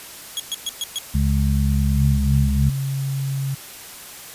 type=tone bursts; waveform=sawtooth; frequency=3322 Hz; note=G#7; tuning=in tune; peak=-19 dBFS; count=5; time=0.37-0.985 s; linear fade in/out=0 ms; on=27 ms; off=120 ms
type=harmonic tone; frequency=69.3 Hz; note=C#2; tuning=in tune; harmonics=1 / 2 / 3; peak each=-18 / -21 / -23 dBFS; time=1.14-2.7 s; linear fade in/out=10 ms
type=tone with pitch glide; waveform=sine; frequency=135.3 to 136.4 Hz; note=C#3 to C#3; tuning=-42 to -28 cents; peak=-21 dBFS; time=1.96-3.55 s; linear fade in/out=10 ms; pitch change=+14 cents; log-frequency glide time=2.49-3.01 s
effects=white hiss -38 dBFS RMS until 4.34 s + resampled to 32000 Hz